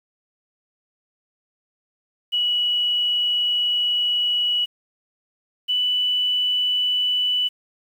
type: tone pair in turn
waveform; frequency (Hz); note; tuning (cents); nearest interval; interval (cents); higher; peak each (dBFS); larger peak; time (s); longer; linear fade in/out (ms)
sine; 2932 / 2976; F#7 / F#7; -16 / +9; unison; 25; second; -18; neither; 2.32-4.66 / 5.68-7.49; first; 20
effects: 8-bit